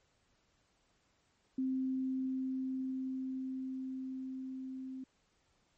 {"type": "tone with level ramp", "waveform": "sine", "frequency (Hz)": 261.6, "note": "C4", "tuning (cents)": 0, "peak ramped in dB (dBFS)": [-31, -41], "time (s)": [1.58, 5.04], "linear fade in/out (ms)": 5, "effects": ["pink hiss -74 dBFS RMS until 5.77 s", "MP3 32 kbps"]}